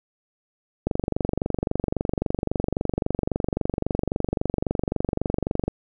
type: click train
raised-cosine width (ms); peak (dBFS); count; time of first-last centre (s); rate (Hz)
2; -9; 115; 0.87-5.68; 23.7
effects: none